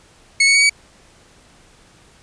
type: tone with pitch steps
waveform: sawtooth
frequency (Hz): 2200 / 2223 / 2246 / 2270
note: C#7 / C#7 / C#7 / C#7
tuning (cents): -14 / +4 / +22 / +41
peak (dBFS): -7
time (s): 0.4-0.696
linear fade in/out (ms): 5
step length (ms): 74
effects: pink hiss -50 dBFS RMS until 2.22 s + resampled to 22050 Hz